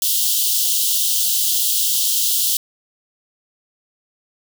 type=high-pass noise; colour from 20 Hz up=white; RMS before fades=-18 dBFS; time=0.02-2.57 s; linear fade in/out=2 ms; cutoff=2900 Hz; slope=96 dB/octave; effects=none